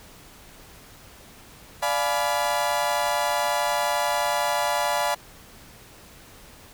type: chord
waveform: 35% pulse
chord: D diminished seventh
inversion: none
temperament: equal with one note detuned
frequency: 587.3 / 698.5 / 847.6 / 987.8 Hz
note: D5 / F5 / Ab5 / Cb6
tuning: 0 / 0 / +35 / 0 cents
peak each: -26 dBFS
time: 1.82-5.15 s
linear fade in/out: 10 ms
effects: pink hiss -48 dBFS RMS until 6.73 s